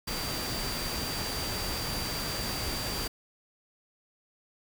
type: tone in noise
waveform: sine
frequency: 4699 Hz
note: D8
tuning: in tune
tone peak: -37 dBFS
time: 0.07-3.08 s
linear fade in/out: 10 ms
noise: pink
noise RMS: -34 dBFS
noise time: 0.07-3.08 s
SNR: -6 dB
effects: none